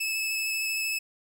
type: tone with vibrato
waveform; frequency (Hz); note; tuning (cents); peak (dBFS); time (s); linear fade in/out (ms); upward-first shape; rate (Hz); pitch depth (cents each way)
sawtooth; 2605; E7; -21; -24; 0-0.99; 10; sine; 13; 13
effects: none